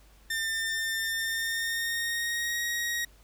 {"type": "tone with pitch glide", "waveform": "sawtooth", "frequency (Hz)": [1799, 1887.3], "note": ["A6", "A#6"], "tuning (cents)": [38, 21], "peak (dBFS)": -25, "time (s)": [0.3, 3.05], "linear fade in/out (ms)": 5, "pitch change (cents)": 83, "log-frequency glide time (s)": [1.14, 2.6], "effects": ["added 50 Hz sine -56 dBFS peak until 3.23 s", "pink hiss -61 dBFS RMS until 3.23 s"]}